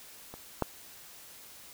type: clicks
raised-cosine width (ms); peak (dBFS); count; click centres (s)
1; -29 / -13; 2; 0.34 / 0.623
effects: white hiss -51 dBFS RMS until 1.73 s